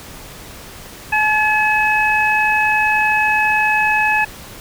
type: harmonic tone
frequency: 855 Hz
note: A5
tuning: 50 cents flat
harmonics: 1 / 2 / 3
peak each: -17 / -17 / -17 dBFS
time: 1.12-4.25 s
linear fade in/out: 10 ms
effects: pink hiss -36 dBFS RMS until 4.6 s